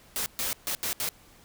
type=noise bursts at uneven times; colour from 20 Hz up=white; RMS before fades=-30 dBFS; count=5; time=0.16-0.26 / 0.39-0.53 / 0.67-0.75 / 0.83-0.93 / 1-1.09 s; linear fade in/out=0 ms; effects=pink hiss -56 dBFS RMS until 1.44 s